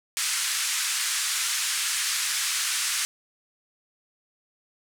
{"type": "band-pass noise", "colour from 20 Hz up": "white", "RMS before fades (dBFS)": -27, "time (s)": [0.17, 3.05], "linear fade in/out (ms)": 0, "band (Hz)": [1300, 9700], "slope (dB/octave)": 24, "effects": []}